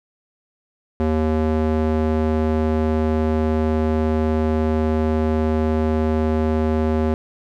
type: tone with band-pass filter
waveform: square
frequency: 78.2 Hz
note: D#2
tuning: 9 cents sharp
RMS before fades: -19 dBFS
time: 1-7.14 s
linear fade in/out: 0 ms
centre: 360 Hz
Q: 0.8
effects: none